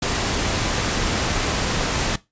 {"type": "noise", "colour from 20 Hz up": "pink", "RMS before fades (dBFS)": -22, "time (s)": [0.02, 2.16], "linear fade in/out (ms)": 5, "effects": ["noise-tail reverb RT60 0.2 s tail -18 dB re dry", "resampled to 16000 Hz"]}